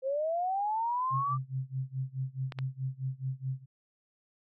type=linear sweep; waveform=sine; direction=up; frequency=515 to 1189 Hz; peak=-28 dBFS; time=0.02-1.38 s; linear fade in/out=50 ms
type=tone with tremolo; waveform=sine; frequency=131.9 Hz; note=C3; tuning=14 cents sharp; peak=-29 dBFS; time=1.1-3.66 s; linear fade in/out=50 ms; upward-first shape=sine; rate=4.7 Hz; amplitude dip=95%
type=clicks; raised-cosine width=0.3 ms; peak=-23 dBFS; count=2; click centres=2.522 / 2.588 s
effects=none